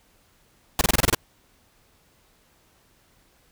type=noise bursts; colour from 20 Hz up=pink; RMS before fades=-18 dBFS; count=8; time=0.79-1.148 s; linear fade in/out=2 ms; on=22 ms; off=26 ms; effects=pink hiss -61 dBFS RMS until 3.51 s